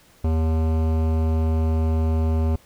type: tone with hard clipping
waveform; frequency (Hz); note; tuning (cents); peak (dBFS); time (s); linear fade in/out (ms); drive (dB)
sine; 80; D#2; +49; -20; 0.24-2.56; 5; 17
effects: pink hiss -54 dBFS RMS until 2.65 s